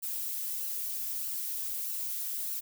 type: noise with flanger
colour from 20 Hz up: violet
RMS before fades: -35 dBFS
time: 0.02-2.61 s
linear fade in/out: 20 ms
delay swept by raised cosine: 0.68 to 3.68 ms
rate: 1.6 Hz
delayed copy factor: +0.5
effects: none